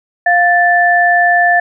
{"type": "tone pair together", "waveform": "sine", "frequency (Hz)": [700.9, 1760], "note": ["F5", "A6"], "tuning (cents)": [6, 0], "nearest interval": "octave + major third", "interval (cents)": 1594, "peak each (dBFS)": -10, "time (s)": [0.26, 1.6], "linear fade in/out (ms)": 5, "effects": []}